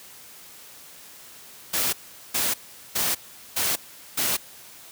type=noise bursts; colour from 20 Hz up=white; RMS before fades=-24 dBFS; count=5; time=1.73-4.37 s; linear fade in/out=10 ms; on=200 ms; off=410 ms; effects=white hiss -46 dBFS RMS until 4.91 s + high-pass 60 Hz 12 dB/octave